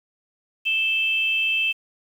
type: tone pair together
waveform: sine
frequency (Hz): 2637 / 3136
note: E7 / G7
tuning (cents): 0 / 0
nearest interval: minor third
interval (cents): 300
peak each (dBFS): -20 / -26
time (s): 0.65-1.73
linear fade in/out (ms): 20
effects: 8-bit